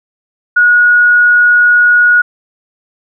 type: tone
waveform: sine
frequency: 1452 Hz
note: F#6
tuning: 33 cents flat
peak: -4 dBFS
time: 0.56-2.22 s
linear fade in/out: 10 ms
effects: none